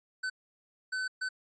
square tone bursts at uneven times, 1517 Hz, F#6, 43 cents sharp, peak -32 dBFS, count 3, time 0.23-0.3 / 0.92-1.08 / 1.21-1.29 s, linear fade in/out 10 ms, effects resampled to 16000 Hz

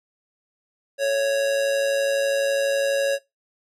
square tone with amplitude modulation, 554.4 Hz, C#5, in tune, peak -18 dBFS, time 0.98-3.19 s, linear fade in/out 50 ms, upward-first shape sine, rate 112 Hz, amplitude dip 45%, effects noise-tail reverb RT60 0.2 s tail -21 dB re dry + low-pass 11000 Hz 12 dB/octave

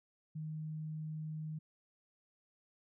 sine tone, 155.56 Hz, D#3, in tune, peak -39 dBFS, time 0.35-1.59 s, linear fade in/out 10 ms, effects none

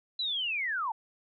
sine linear sweep, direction down, 4039 to 827 Hz, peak -29 dBFS, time 0.19-0.92 s, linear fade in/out 5 ms, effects none

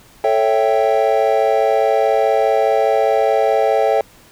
triangle chord, A dominant seventh, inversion none, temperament equal, 440 / 554.4 / 659.3 / 784 Hz, A4 / C#5 / E5 / G5, 0 / 0 / 0 / 0 cents, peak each -16 dBFS, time 0.24-4.01 s, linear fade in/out 2 ms, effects pink hiss -47 dBFS RMS until 4.31 s

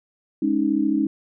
sine chord, Ab suspended fourth, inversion none, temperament equal, 207.7 / 277.2 / 311.1 Hz, Ab3 / Db4 / Eb4, 0 / 0 / 0 cents, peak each -25 / -22 / -21 dBFS, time 0.42-1.07 s, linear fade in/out 5 ms, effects none

